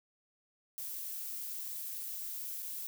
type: noise with dropouts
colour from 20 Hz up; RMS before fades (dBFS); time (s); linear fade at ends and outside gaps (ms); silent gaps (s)
violet; -41; 0.78-2.87; 0; 2.623-2.627
effects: none